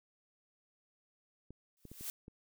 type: clicks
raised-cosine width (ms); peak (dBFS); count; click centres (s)
3; -37; 5; 1.506 / 1.853 / 1.916 / 2.01 / 2.281
type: noise with exponential growth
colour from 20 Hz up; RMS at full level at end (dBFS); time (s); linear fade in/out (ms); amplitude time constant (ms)
blue; -38; 1.77-2.1; 0; 70
effects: none